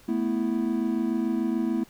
triangle chord, A suspended second, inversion none, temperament equal, 220 / 246.9 / 329.6 Hz, A3 / B3 / E4, 0 / 0 / 0 cents, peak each -26 dBFS, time 0.08-1.84 s, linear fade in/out 10 ms, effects pink hiss -55 dBFS RMS until 1.89 s

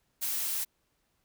blue noise, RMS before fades -32 dBFS, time 0.21-0.65 s, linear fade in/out 20 ms, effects pink hiss -75 dBFS RMS until 1.24 s

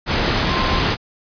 sine tone in noise, 1046.5 Hz, C6, in tune, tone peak -24 dBFS, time 0.45-0.83 s, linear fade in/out 50 ms, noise pink, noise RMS -18 dBFS, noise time 0.06-0.97 s, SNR -9 dB, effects resampled to 11025 Hz

